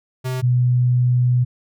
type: tone pair in turn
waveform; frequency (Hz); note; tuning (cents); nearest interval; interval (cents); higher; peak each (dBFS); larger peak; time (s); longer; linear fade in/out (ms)
square / sine; 128.5 / 123.99; C3 / B2; -31 / +7; minor second; 62; first; -22 / -13; second; 0.24-0.42 / 0.42-1.45; second; 20
effects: none